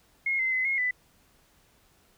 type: tone with pitch steps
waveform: sine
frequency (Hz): 2155 / 2065 / 2036 / 2156 / 1995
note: C#7 / C7 / C7 / C#7 / B6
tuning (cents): -49 / -23 / -48 / -49 / +17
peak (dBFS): -24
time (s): 0.26-0.91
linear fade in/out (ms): 5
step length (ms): 130
effects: pink hiss -63 dBFS RMS until 2.17 s